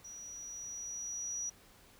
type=tone with level ramp; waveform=sine; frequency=5820 Hz; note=F#8; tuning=29 cents flat; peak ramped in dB=-46 to -35 dBFS; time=0.04-1.5 s; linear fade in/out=10 ms; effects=pink hiss -61 dBFS RMS until 1.99 s